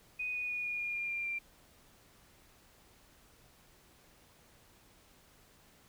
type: tone with pitch steps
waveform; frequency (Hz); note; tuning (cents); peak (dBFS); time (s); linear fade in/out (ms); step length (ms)
sine; 2489 / 2472 / 2455 / 2438 / 2421 / 2404 / 2388 / 2371; D#7 / D#7 / D#7 / D#7 / D#7 / D7 / D7 / D7; 0 / -12 / -24 / -36 / -48 / +40 / +28 / +16; -34; 0.19-1.39; 10; 150
effects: pink hiss -63 dBFS RMS until 5.88 s